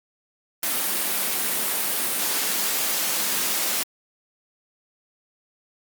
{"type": "high-pass noise", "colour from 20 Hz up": "white", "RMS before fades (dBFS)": -24, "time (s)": [0.63, 3.83], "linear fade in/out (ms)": 2, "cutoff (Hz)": 170, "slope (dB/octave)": 48, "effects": ["Opus 32 kbps"]}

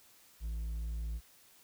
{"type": "tone with hard clipping", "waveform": "sine", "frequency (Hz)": 56.2, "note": "A1", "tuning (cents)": 37, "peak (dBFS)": -36, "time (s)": [0.4, 1.21], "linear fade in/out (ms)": 50, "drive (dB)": 3, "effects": ["white hiss -62 dBFS RMS until 1.63 s"]}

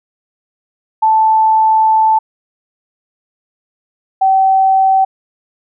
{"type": "tone pair in turn", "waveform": "sine", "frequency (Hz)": [878, 767.8], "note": ["A5", "G5"], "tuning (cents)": [-4, -36], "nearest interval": "major second", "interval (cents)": 232, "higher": "first", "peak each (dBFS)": -7, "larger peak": "neither", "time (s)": [[1.02, 2.19], [4.21, 5.05]], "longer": "first", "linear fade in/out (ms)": 10, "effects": []}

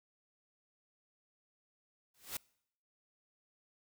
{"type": "noise with exponential growth", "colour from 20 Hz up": "white", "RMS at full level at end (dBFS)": -36, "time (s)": [2.14, 2.37], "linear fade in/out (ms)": 5, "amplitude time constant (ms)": 49, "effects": ["noise-tail reverb RT60 0.7 s tail -25 dB re dry"]}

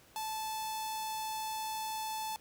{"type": "tone with notch filter", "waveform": "sawtooth", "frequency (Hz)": 873, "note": "A5", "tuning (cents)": -14, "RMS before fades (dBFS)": -38, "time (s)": [0.16, 2.36], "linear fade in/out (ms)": 0, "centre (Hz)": 1900, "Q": 1, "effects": ["pink hiss -61 dBFS RMS until 2.4 s", "high-pass 60 Hz 12 dB/octave"]}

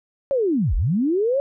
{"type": "linear two-way sweep", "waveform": "sine", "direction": "down then up", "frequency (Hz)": [570, 31.85, 570], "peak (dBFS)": -17, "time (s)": [0.31, 1.4], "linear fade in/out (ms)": 0, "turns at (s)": 0.75, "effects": []}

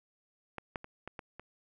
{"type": "clicks", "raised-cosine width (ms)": 0.5, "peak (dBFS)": [-24, -20, -30, -26, -26, -30], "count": 6, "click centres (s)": [0.583, 0.758, 0.844, 1.076, 1.192, 1.396], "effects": []}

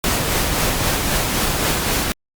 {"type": "noise with tremolo", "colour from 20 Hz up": "pink", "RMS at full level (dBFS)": -18, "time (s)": [0.04, 2.12], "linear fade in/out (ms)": 0, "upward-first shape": "sine", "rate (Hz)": 3.8, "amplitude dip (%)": 30, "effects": ["Opus 48 kbps"]}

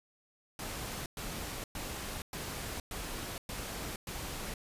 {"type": "noise bursts", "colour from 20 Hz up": "pink", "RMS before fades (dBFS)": -40, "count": 7, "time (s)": [0.59, 4.54], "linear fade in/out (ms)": 2, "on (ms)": 470, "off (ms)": 110, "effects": ["resampled to 32000 Hz"]}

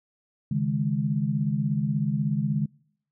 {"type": "chord", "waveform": "sine", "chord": "C# suspended second", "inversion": "none", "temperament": "equal with one note detuned", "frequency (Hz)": [139.07, 155.56, 207.7], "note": ["C#3", "D#3", "G#3"], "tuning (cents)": [6, 0, 0], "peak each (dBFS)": -27, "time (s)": [0.51, 2.66], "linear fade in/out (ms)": 5, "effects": ["noise-tail reverb RT60 0.7 s tail -26 dB re dry"]}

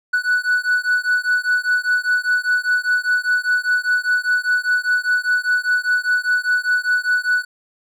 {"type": "beating tone pair", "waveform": "triangle", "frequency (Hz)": [1479, 1484], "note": ["F#6", "F#6"], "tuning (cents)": [-1, 5], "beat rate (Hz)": 5, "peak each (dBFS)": [-17, -17], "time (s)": [0.13, 7.45], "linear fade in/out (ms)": 10, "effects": []}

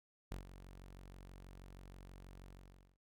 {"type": "tone with ADSR envelope", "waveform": "sawtooth", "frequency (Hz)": 46.25, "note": "F#1", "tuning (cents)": 0, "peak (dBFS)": -37, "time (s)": [0.31, 2.98], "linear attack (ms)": 10, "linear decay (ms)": 110, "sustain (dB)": -12, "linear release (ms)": 510, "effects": []}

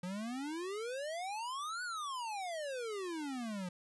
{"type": "exponential two-way sweep", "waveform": "square", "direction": "up then down", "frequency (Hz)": [174.61, 1500, 174.61], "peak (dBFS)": -39, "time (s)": [0.03, 3.69], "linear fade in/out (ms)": 5, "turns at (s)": 1.83, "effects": ["resampled to 24000 Hz", "12-bit"]}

